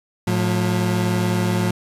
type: tone pair together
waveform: 30% pulse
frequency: 109.6 / 178.62 Hz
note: A2 / F3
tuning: -6 / +39 cents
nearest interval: minor sixth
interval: 845 cents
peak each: -18 dBFS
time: 0.27-1.71 s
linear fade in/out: 5 ms
effects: resampled to 32000 Hz